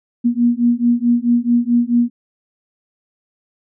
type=beating tone pair; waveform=sine; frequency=236.7 / 241.3 Hz; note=A#3 / B3; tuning=+27 / -40 cents; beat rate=4.6 Hz; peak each=-15 dBFS; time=0.24-2.1 s; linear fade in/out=20 ms; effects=none